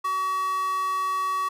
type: tone with high-pass filter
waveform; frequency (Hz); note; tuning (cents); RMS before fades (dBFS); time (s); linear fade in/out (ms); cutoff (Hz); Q
square; 378; F#4; +37; -26; 0.04-1.49; 10; 1100; 6
effects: none